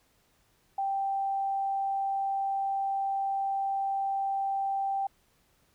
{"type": "tone", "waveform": "sine", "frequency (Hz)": 784, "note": "G5", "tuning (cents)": 0, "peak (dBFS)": -27, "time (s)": [0.78, 5.07], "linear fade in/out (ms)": 5, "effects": ["pink hiss -68 dBFS RMS until 5.74 s"]}